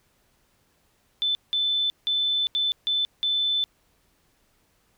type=tone bursts at uneven times; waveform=sine; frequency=3520 Hz; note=A7; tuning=in tune; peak=-21 dBFS; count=6; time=1.22-1.35 / 1.53-1.9 / 2.07-2.47 / 2.55-2.72 / 2.87-3.05 / 3.23-3.64 s; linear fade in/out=0 ms; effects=pink hiss -66 dBFS RMS until 4.97 s